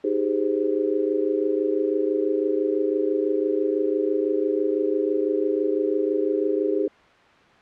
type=chord; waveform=sine; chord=Ab major seventh; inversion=second; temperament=just; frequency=311.5 / 389.3 / 415.3 / 519.1 Hz; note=Eb4 / G4 / Ab4 / C5; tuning=+2 / -12 / 0 / -14 cents; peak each=-26 / -25 / -24 / -29 dBFS; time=0.04-6.88 s; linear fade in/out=5 ms; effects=white hiss -52 dBFS RMS until 7.61 s + low-pass 2000 Hz 12 dB/octave